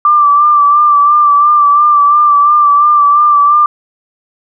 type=tone with vibrato; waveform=sine; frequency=1176 Hz; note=D6; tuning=2 cents sharp; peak=-4 dBFS; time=0.05-3.66 s; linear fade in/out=2 ms; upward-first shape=sine; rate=2.9 Hz; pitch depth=36 cents each way; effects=none